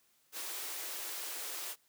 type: high-pass noise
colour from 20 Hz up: white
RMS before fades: -41 dBFS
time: 0.32-1.76 s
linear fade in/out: 50 ms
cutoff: 300 Hz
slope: 96 dB/octave
effects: white hiss -71 dBFS RMS until 1.88 s + high-pass 80 Hz 12 dB/octave